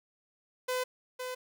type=tone with echo; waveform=sawtooth; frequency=506 Hz; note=B4; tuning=42 cents sharp; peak=-26 dBFS; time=0.68-0.84 s; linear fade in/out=10 ms; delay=510 ms; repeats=1; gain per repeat=-6 dB; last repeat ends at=1.35 s; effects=none